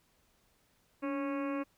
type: harmonic tone with a mistuned harmonic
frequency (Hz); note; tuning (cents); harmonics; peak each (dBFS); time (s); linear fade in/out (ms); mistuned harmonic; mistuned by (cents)
275.3; C#4; -12; 1 / 2 / 3 / 4 / 5 / 6 / 7 / 8 / 9 / 10; -34 / -39 / -52 / -42 / -50 / -51 / -56 / -52 / -51 / -56; 1.02-1.64; 20; 1; +61
effects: pink hiss -71 dBFS RMS until 1.77 s